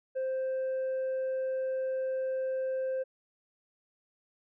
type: tone with tanh clipping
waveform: triangle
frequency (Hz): 523.3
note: C5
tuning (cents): 0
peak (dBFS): -30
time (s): 0.15-3.04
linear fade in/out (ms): 20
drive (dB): 7
effects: none